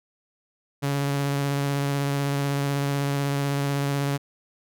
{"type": "tone with vibrato", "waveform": "sawtooth", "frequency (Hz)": 140.8, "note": "C#3", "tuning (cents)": 27, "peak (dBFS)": -19, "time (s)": [0.82, 4.18], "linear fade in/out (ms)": 20, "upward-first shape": "triangle", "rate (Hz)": 16, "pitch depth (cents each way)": 19, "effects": []}